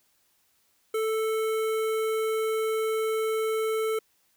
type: tone with notch filter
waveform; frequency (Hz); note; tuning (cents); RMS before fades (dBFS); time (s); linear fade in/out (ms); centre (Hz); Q
square; 440; A4; 0; -27; 0.94-3.99; 5; 4900; 0.94
effects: white hiss -68 dBFS RMS until 4.36 s